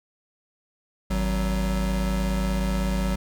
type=tone pair together; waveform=square; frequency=52.62 / 187.5 Hz; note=G#1 / F#3; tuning=+23 / +23 cents; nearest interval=octave + minor seventh; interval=2200 cents; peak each=-25 / -27 dBFS; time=1.1-3.16 s; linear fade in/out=10 ms; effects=none